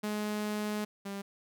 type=tone pair in turn; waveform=sawtooth; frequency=210.5 / 198.69 Hz; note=G#3 / G3; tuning=+24 / +24 cents; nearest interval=minor second; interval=100 cents; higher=first; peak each=-28 / -33 dBFS; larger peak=first; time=0.03-0.85 / 1.05-1.22 s; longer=first; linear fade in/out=10 ms; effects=none